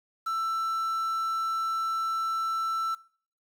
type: tone with quantisation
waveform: triangle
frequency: 1330 Hz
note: E6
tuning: 15 cents sharp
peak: -25 dBFS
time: 0.26-2.95 s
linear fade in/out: 10 ms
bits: 8
effects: noise-tail reverb RT60 0.5 s tail -20 dB re dry